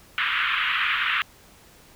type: band-pass noise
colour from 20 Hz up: pink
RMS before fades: -24 dBFS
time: 0.18-1.22 s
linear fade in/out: 0 ms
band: 1200 to 3200 Hz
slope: 48 dB/octave
effects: pink hiss -52 dBFS RMS until 1.95 s